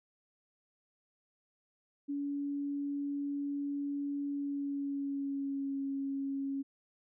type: tone with pitch glide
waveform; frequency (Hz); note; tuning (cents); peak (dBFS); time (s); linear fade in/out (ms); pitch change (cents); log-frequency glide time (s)
sine; 284.1 to 274.7; C#4 to C#4; +43 to -16; -33; 2.08-6.63; 20; -59; 4.29-5.82
effects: none